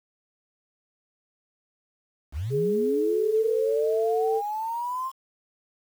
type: linear sweep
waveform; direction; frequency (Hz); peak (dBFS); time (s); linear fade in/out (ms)
sine; up; 58.27 to 1066; -27; 2.32-5.12; 50
type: tone with pitch glide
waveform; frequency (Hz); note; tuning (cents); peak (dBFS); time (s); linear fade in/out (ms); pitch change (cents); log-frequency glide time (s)
sine; 415.3 to 445.1; G#4 to A4; 0 to +20; -22; 2.5-4.42; 50; +120; 2.65-3.56
effects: 8-bit